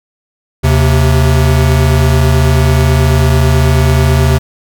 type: tone pair together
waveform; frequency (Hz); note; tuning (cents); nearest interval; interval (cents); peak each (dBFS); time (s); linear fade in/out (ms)
square; 76.65 / 130.81; D#2 / C3; -25 / 0; major sixth; 925; -10; 0.63-4.39; 20
effects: none